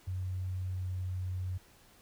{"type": "tone with pitch glide", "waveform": "sine", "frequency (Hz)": [92.5, 91.97], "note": ["F#2", "F#2"], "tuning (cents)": [0, -10], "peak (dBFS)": -33, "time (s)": [0.07, 1.58], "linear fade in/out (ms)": 10, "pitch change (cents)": -10, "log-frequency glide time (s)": [0.74, 0.87], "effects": ["pink hiss -61 dBFS RMS until 2.01 s"]}